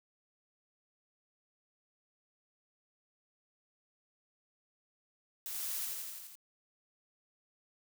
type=noise with echo; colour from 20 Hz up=blue; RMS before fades=-41 dBFS; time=5.46-5.85 s; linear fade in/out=0 ms; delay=84 ms; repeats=6; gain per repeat=-2 dB; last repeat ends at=6.354 s; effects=none